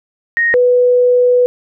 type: tone pair in turn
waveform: sine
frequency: 1864.7 / 493.9 Hz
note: A#6 / B4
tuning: 0 / 0 cents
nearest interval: octave + major seventh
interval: 2300 cents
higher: first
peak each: -10 / -7 dBFS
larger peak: second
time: 0.37-0.54 / 0.54-1.46 s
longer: second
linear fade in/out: 0 ms
effects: none